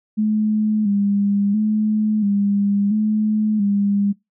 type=tone with vibrato; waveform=sine; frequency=207.7 Hz; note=G#3; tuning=in tune; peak=-15 dBFS; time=0.17-4.13 s; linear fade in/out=20 ms; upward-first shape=square; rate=0.73 Hz; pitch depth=53 cents each way; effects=noise-tail reverb RT60 0.2 s tail -24 dB re dry